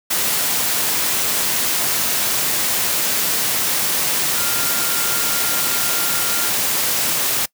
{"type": "tone in noise", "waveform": "sine", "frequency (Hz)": 1396.9, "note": "F6", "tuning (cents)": 0, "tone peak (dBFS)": -29, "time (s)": [4.37, 6.5], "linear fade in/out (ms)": 10, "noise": "white", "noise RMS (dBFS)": -19, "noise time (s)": [0.1, 7.46], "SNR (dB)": -13, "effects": ["noise-tail reverb RT60 0.1 s tail -23 dB re dry", "high-pass 100 Hz 12 dB/octave"]}